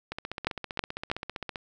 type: two click trains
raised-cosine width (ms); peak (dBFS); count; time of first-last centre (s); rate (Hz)
0.3; -18 / -9; 23 / 3; 0.12-1.558 / 0.47-1.115; 15.3 / 3.1
effects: none